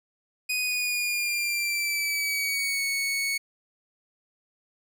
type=tone with pitch glide; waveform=sawtooth; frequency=2489 to 2217 Hz; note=D#7 to C#7; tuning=0 to 0 cents; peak=-22 dBFS; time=0.49-3.38 s; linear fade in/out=10 ms; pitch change=-200 cents; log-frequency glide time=0.62-2.82 s; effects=none